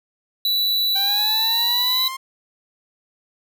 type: tone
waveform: square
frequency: 3951 Hz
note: B7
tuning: in tune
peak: -18 dBFS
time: 0.45-2.08 s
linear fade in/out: 2 ms
type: linear sweep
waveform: sawtooth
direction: up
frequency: 776 to 1065 Hz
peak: -24 dBFS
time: 0.95-2.17 s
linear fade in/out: 10 ms
effects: none